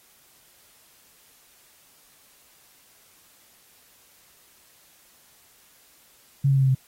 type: tone with pitch steps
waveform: sine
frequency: 138.59 / 136.68 / 134.8 / 132.94 / 131.11 Hz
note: C#3 / C#3 / C#3 / C3 / C3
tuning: 0 / -24 / -48 / +28 / +4 cents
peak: -16 dBFS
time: 6.44-6.75 s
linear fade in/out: 10 ms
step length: 62 ms
effects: white hiss -57 dBFS RMS until 6.87 s + AAC 48 kbps